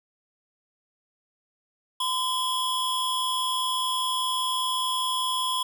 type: tone pair together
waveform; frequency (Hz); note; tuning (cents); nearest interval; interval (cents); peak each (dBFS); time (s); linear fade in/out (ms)
square; 1024 / 3335; C6 / G#7; -38 / +7; octave + minor sixth; 2045; -28; 2-5.63; 5
effects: none